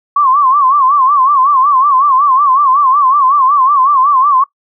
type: tone with vibrato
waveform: sine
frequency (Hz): 1099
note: C#6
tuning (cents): -15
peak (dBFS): -6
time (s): 0.16-4.44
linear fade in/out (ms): 5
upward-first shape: sine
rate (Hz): 5.4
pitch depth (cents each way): 130
effects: noise-tail reverb RT60 0.1 s tail -22 dB re dry